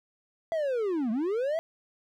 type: linear two-way sweep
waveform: triangle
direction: down then up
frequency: 672 to 208.7 to 672 Hz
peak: -24 dBFS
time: 0.52-1.59 s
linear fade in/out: 0 ms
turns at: 1.11 s
effects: none

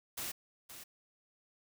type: noise with echo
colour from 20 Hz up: white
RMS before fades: -40 dBFS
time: 0.17-0.32 s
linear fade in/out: 10 ms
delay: 520 ms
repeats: 1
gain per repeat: -10 dB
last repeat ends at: 0.84 s
effects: none

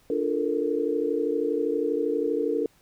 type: chord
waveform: sine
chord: Bb major seventh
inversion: first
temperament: equal with one note detuned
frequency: 293.7 / 349.2 / 433.7 / 466.2 Hz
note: D4 / F4 / A4 / Bb4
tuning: 0 / 0 / -25 / 0 cents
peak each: -29 / -31 / -28 / -27 dBFS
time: 0.1-2.66 s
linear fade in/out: 2 ms
effects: pink hiss -61 dBFS RMS until 2.81 s

